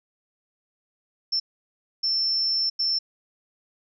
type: tone bursts at uneven times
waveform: sine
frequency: 5360 Hz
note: E8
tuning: 28 cents sharp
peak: -21 dBFS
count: 3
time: 1.32-1.4 / 2.03-2.7 / 2.79-2.99 s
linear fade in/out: 10 ms
effects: none